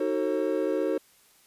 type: chord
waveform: triangle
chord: D# diminished seventh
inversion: none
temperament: just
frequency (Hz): 311.1 / 373.4 / 448 / 537.6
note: D#4 / F#4 / A4 / C5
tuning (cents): 0 / +16 / +31 / +47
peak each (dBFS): -28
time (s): 0-0.98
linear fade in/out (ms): 5
effects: white hiss -60 dBFS RMS until 1.46 s + resampled to 32000 Hz